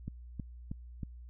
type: click train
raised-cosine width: 5 ms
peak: -25 dBFS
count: 4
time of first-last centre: 0.08-1.032 s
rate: 3.15 Hz
effects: added 60 Hz sine -46 dBFS peak until 1.29 s